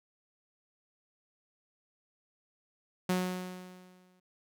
sawtooth tone with exponential decay, 182.8 Hz, F#3, 21 cents flat, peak -22 dBFS, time 3.09-4.2 s, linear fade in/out 5 ms, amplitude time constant 240 ms, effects none

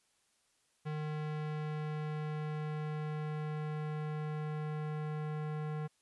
square tone with low-pass filter sweep, 152.6 Hz, D#3, 33 cents flat, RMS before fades -38 dBFS, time 0.85-5.88 s, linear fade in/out 20 ms, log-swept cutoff 2700 to 1700 Hz, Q 0.77, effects white hiss -74 dBFS RMS until 6.01 s + resampled to 24000 Hz

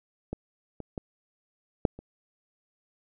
clicks, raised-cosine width 2 ms, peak -19 / -24 / -20 / -7 / -29 dBFS, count 5, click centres 0.33 / 0.803 / 0.978 / 1.852 / 1.99 s, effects none

